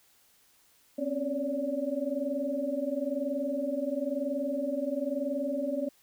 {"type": "tone cluster", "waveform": "sine", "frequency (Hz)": [254, 274, 560, 581], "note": ["B3", "C#4", "C#5", "D5"], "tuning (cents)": [49, -20, 18, -19], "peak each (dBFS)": [-36, -33, -36, -33], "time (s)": [0.98, 5.89], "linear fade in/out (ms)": 10, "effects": ["white hiss -64 dBFS RMS until 6.02 s"]}